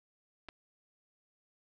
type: clicks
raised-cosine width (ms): 0.3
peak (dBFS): -30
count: 2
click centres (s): 0.486 / 0.489
effects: none